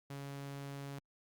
sawtooth tone, 139.8 Hz, C#3, 15 cents sharp, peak -39 dBFS, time 0.1-0.99 s, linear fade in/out 5 ms, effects Opus 48 kbps

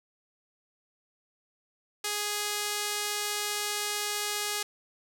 sawtooth tone with band-pass filter, 415.3 Hz, G#4, in tune, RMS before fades -32 dBFS, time 2.04-4.63 s, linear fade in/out 5 ms, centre 7600 Hz, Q 0.51, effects none

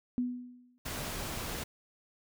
sine tone with exponential decay, 247.1 Hz, B3, 1 cent sharp, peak -26 dBFS, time 0.18-0.78 s, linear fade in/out 0 ms, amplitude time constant 130 ms
pink noise, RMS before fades -38 dBFS, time 0.85-1.64 s, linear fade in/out 10 ms
effects none

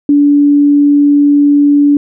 sine tone, 288.4 Hz, D4, 31 cents flat, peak -4 dBFS, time 0.09-1.97 s, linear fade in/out 2 ms, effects none

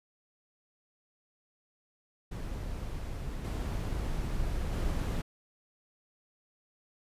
brown noise with level steps, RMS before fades -37 / -33 / -31 dBFS, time 2.31-5.22 s, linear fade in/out 10 ms, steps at 3.44 / 4.72 s, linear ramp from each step 10 ms, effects resampled to 32000 Hz

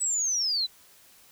sine linear sweep, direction down, 8020 to 3901 Hz, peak -24 dBFS, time 0-0.67 s, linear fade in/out 20 ms, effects white hiss -56 dBFS RMS until 1.31 s

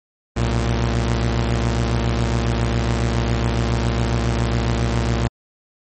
sawtooth tone pair together, 61.43 / 115.6 Hz, B1 / A#2, -9 / -14 cents, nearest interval major seventh, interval 1095 cents, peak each -16 dBFS, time 0.36-5.28 s, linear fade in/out 10 ms, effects MP3 32 kbps

